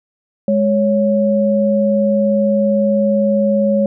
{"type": "tone pair together", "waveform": "sine", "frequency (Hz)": [207.7, 555.3], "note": ["G#3", "C#5"], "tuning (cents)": [0, 3], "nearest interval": "octave + perfect fourth", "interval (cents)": 1703, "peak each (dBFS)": -14, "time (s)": [0.48, 3.86], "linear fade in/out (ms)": 2, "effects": []}